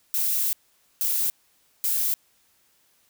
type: noise bursts at uneven times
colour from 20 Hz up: violet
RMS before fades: -24 dBFS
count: 3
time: 0.14-0.53 / 1.01-1.3 / 1.84-2.14 s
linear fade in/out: 0 ms
effects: white hiss -64 dBFS RMS until 3.09 s